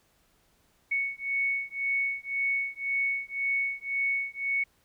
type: beating tone pair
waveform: sine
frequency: 2217 / 2218.9 Hz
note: C#7 / C#7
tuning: 0 / +1 cents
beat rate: 1.9 Hz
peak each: -30 dBFS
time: 0.91-4.64 s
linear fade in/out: 10 ms
effects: pink hiss -67 dBFS RMS until 4.84 s